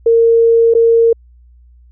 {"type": "tone with dropouts", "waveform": "sine", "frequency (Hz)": 460, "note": "A#4", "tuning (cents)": -23, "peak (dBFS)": -6, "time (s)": [0.06, 1.13], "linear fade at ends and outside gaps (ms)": 5, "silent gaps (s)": [0.739, 0.749], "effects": ["added 60 Hz sine -41 dBFS peak until 1.91 s"]}